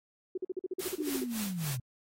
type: tone bursts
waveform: sine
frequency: 370 Hz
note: F#4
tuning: in tune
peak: -31 dBFS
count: 13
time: 0.35-1.241 s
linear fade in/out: 5 ms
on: 27 ms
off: 45 ms
type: noise with tremolo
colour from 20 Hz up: white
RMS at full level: -38 dBFS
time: 0.79-1.77 s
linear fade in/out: 20 ms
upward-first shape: sine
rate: 3.6 Hz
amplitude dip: 90%
type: linear sweep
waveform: sine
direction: down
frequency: 312.1 to 119.2 Hz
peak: -33 dBFS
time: 0.98-1.8 s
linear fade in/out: 5 ms
effects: AAC 48 kbps